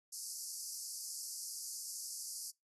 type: high-pass noise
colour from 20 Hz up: pink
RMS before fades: -44 dBFS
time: 0.12-2.51 s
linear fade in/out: 10 ms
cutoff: 4700 Hz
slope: 96 dB/octave
effects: noise-tail reverb RT60 0.2 s tail -25 dB re dry + AAC 32 kbps